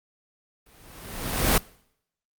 pink noise with exponential growth, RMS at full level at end -17 dBFS, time 0.66-1.58 s, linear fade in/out 5 ms, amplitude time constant 200 ms, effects noise-tail reverb RT60 0.7 s tail -23 dB re dry + Opus 32 kbps

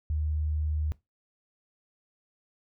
sine tone, 76.4 Hz, D#2, 31 cents flat, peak -26 dBFS, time 0.1-0.92 s, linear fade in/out 0 ms, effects noise-tail reverb RT60 0.2 s tail -20 dB re dry

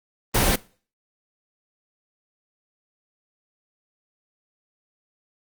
pink noise, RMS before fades -19 dBFS, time 0.34-0.56 s, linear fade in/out 10 ms, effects noise-tail reverb RT60 0.4 s tail -21 dB re dry + Opus 24 kbps

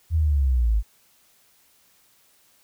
sine linear sweep, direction down, 83.2 to 49.84 Hz, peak -17 dBFS, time 0.1-0.83 s, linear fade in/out 50 ms, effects white hiss -60 dBFS RMS until 2.63 s

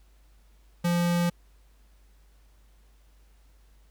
square tone, 173.3 Hz, F3, 13 cents flat, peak -23 dBFS, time 0.84-1.3 s, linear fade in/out 10 ms, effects added 50 Hz sine -55 dBFS peak until 3.9 s + pink hiss -67 dBFS RMS until 3.9 s

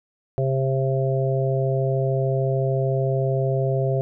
harmonic tone, 133.4 Hz, C3, 34 cents sharp, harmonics 1 / 3 / 4 / 5, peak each -21 / -26 / -27 / -28 dBFS, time 0.38-4.01 s, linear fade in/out 0 ms, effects none

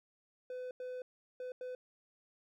triangle tone bursts at uneven times, 504 Hz, B4, 35 cents sharp, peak -38 dBFS, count 4, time 0.5-0.71 / 0.8-1.02 / 1.4-1.52 / 1.61-1.75 s, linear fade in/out 2 ms, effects none

